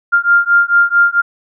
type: beating tone pair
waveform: sine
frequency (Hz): 1396.9 / 1401.4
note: F6 / F6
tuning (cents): 0 / +6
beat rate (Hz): 4.5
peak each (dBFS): -11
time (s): 0.12-1.22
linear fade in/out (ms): 20
effects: none